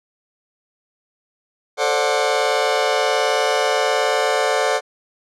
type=chord; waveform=sawtooth; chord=D dominant seventh; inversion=second; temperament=just; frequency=440.5 / 528.6 / 587.3 / 734.2 Hz; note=A4 / C5 / D5 / F#5; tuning=+2 / +18 / 0 / -14 cents; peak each=-18 dBFS; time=1.77-4.81 s; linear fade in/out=50 ms; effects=low-pass 7000 Hz 12 dB/octave